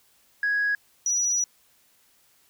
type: tone pair in turn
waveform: sine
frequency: 1661.2 / 5857 Hz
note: G#6 / F#8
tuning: 0 / -18 cents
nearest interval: octave + minor seventh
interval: 2182 cents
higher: second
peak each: -20 dBFS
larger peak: neither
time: 0.43-0.75 / 1.06-1.44 s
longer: second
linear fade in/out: 2 ms
effects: tanh soft clip ceiling -18 dBFS + white hiss -62 dBFS RMS until 2.49 s